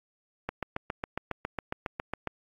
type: click train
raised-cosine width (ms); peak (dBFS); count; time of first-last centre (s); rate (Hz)
0.5; -16; 14; 0.49-2.273; 7.29
effects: AAC 32 kbps

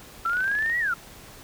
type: linear two-way sweep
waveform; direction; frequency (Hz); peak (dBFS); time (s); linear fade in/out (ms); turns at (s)
sine; up then down; 1328 to 1951 to 1328; -22; 0.25-0.94; 5; 0.79
type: click train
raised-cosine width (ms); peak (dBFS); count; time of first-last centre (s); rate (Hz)
0.3; -23; 13; 0.26-0.698; 27.4
effects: pink hiss -46 dBFS RMS until 1.43 s

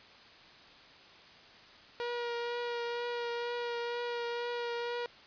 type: tone with vibrato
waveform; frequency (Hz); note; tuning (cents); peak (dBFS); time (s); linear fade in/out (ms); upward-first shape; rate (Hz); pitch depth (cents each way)
sawtooth; 476.7; A#4; +39; -30; 2-5.06; 0; triangle; 2.1; 18
effects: white hiss -55 dBFS RMS until 5.26 s + resampled to 11025 Hz

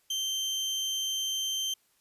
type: tone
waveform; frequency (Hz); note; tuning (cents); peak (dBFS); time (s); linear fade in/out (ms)
30% pulse; 3128; G7; -4; -26; 0.1-1.74; 5
effects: white hiss -69 dBFS RMS until 2 s + resampled to 32000 Hz

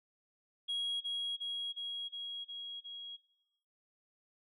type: tone with echo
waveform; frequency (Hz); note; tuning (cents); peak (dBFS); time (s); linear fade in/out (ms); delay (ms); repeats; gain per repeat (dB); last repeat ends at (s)
sine; 3300; G#7; -12; -31; 0.68-1.01; 20; 360; 6; -2; 3.17
effects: noise-tail reverb RT60 1.0 s tail -21 dB re dry + tanh soft clip ceiling -32 dBFS

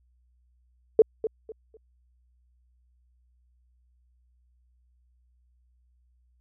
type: tone with echo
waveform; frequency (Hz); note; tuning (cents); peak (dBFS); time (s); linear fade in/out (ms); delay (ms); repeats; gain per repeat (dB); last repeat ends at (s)
sine; 440; A4; 0; -11; 0.99-1.02; 2; 250; 3; -12; 1.77
effects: added 61 Hz sine -62 dBFS peak until 6.4 s

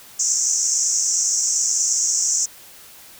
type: band-pass noise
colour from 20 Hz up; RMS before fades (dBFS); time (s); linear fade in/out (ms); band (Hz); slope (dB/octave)
white; -20; 0.19-2.46; 10; 5600 to 7600; 96
effects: white hiss -44 dBFS RMS until 3.19 s

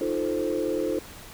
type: chord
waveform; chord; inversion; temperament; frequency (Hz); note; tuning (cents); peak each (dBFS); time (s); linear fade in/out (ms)
sine; F dominant seventh; third; equal; 311.1 / 349.2 / 440 / 523.3; Eb4 / F4 / A4 / C5; 0 / 0 / 0 / 0; -29; 0.01-0.99; 2
effects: tanh soft clip ceiling -16 dBFS + pink hiss -44 dBFS RMS until 1.33 s

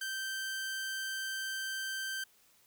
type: tone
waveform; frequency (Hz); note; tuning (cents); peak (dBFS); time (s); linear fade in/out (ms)
sawtooth; 1559; G6; -10; -32; 0.01-2.24; 5
effects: white hiss -66 dBFS RMS until 2.66 s

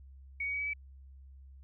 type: tone with pitch steps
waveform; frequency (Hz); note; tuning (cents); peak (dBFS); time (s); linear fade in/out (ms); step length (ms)
sine; 2236 / 2252 / 2267 / 2283 / 2299; C#7 / C#7 / C#7 / D7 / D7; +14 / +27 / +38 / -50 / -37; -32; 0.4-0.735; 5; 67
effects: added 67 Hz sine -50 dBFS peak until 1.63 s

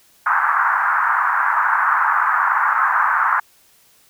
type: band-pass noise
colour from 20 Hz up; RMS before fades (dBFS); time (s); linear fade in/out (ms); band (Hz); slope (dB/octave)
white; -17; 0.26-3.4; 5; 890 to 1600; 48
effects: white hiss -54 dBFS RMS until 4.09 s

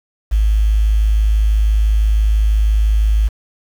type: tone with quantisation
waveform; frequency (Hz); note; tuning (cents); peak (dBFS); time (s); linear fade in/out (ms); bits
sine; 53; G#1; +36; -10; 0.31-3.29; 20; 6
effects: none

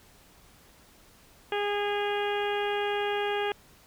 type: harmonic tone with a mistuned harmonic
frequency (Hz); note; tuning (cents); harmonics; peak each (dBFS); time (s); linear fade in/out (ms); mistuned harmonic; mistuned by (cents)
410; G#4; -22; 1 / 2 / 3 / 4 / 5 / 6 / 7 / 8; -29 / -32 / -40 / -36 / -41 / -40 / -40 / -42; 1.52-3.52; 2; 7; -17
effects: pink hiss -57 dBFS RMS until 3.86 s

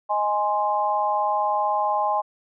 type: chord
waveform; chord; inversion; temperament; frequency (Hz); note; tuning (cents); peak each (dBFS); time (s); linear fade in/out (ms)
sine; Ab major; second; equal; 622.3 / 830.6 / 1046.5; Eb5 / Ab5 / C6; 0 / 0 / 0; -27 / -22 / -25; 0.09-2.22; 20
effects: none

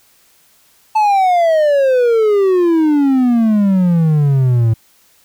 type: exponential sweep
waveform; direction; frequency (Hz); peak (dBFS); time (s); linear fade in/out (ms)
triangle; down; 880 to 110; -7; 0.95-4.74; 10
effects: white hiss -52 dBFS RMS until 5.24 s

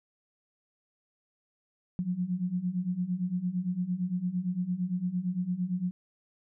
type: beating tone pair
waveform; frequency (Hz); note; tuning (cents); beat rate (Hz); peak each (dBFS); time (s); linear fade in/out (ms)
sine; 175 / 183.8; F3 / F#3; +4 / -11; 8.8; -33 / -30; 1.99-5.91; 0
effects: none

